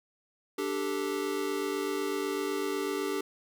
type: chord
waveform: square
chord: D suspended fourth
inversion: none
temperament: equal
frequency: 293.7 / 392 / 440 Hz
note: D4 / G4 / A4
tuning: 0 / 0 / 0 cents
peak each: -36 / -33 / -37 dBFS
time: 0.58-3.21 s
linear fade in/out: 5 ms
effects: none